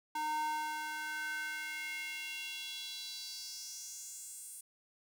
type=tone with high-pass filter sweep; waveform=square; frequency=306.5 Hz; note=D#4; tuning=26 cents flat; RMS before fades=-41 dBFS; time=0.15-4.61 s; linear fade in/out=5 ms; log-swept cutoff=790 to 9300 Hz; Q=3.8; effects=none